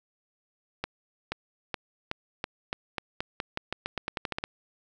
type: accelerating click train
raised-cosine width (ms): 0.3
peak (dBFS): -14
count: 19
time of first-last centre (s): 0.84-4.439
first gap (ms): 480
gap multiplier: 0.88
effects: none

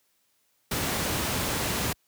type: noise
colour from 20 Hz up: pink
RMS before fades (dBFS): -28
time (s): 0.71-1.93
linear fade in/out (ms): 5
effects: white hiss -70 dBFS RMS until 2.07 s + high-pass 60 Hz 12 dB/octave

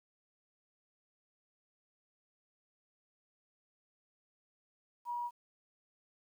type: tone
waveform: sine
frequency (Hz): 960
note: B5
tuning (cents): -49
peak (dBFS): -35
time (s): 5.05-5.31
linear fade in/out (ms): 50
effects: 11-bit

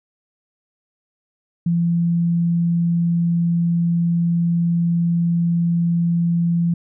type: tone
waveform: sine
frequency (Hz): 170.2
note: F3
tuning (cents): -44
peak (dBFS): -15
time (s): 1.66-6.74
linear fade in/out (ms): 5
effects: none

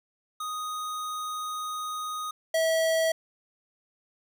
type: tone pair in turn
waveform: square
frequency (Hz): 1244.5 / 648.7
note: D#6 / E5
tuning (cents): 0 / -28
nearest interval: major seventh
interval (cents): 1128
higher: first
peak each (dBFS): -32 / -23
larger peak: second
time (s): 0.4-2.31 / 2.54-3.12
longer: first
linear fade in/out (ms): 5
effects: none

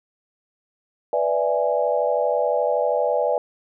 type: chord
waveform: sine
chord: E dominant seventh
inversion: second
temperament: equal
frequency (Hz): 493.9 / 587.3 / 659.3 / 830.6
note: B4 / D5 / E5 / G#5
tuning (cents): 0 / 0 / 0 / 0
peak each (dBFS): -23 / -22 / -25 / -26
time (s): 1.13-3.38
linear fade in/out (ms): 2
effects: none

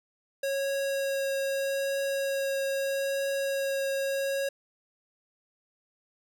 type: tone with vibrato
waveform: square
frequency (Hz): 548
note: C#5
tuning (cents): -20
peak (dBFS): -28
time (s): 0.43-4.49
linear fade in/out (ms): 5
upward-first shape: triangle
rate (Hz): 0.79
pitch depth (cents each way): 10
effects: none

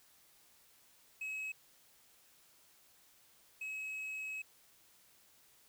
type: tone pair in turn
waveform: triangle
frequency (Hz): 2563 / 2563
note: E7 / E7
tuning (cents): -49 / -49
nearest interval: unison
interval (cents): 0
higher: neither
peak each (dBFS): -37 / -38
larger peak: first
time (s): 1.21-1.52 / 3.61-4.42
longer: second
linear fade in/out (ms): 5
effects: white hiss -66 dBFS RMS until 5.68 s

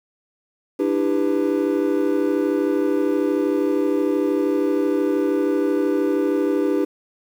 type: chord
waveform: triangle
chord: E minor seventh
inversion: third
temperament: just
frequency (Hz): 296.7 / 329.6 / 395.6 / 494.4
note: D4 / E4 / G4 / B4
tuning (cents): +18 / 0 / +16 / +2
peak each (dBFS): -19 / -22 / -20 / -23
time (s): 0.79-6.85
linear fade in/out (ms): 10
effects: tanh soft clip ceiling -7 dBFS + 8-bit

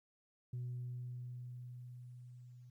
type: tone with level ramp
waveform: sine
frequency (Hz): 123.47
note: B2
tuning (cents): 0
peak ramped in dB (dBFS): -37 to -54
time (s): 0.53-2.7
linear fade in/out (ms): 5
effects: tanh soft clip ceiling -37 dBFS + 13-bit

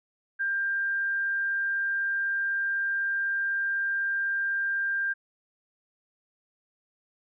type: tone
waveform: sine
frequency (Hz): 1592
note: G6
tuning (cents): +26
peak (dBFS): -25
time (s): 0.39-5.14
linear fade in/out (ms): 20
effects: none

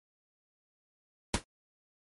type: noise with exponential decay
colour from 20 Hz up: pink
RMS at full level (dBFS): -24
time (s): 1.34-1.44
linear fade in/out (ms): 1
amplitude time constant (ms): 21
effects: MP3 48 kbps

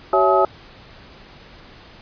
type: tone cluster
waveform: sine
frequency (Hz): 380.8 / 556 / 661 / 853 / 1273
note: F#4 / C#5 / E5 / G#5 / D#6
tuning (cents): +50 / +5 / +5 / +46 / +39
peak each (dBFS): -19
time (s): 0.13-0.45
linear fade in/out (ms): 2
effects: pink hiss -44 dBFS RMS until 2.01 s + resampled to 11025 Hz

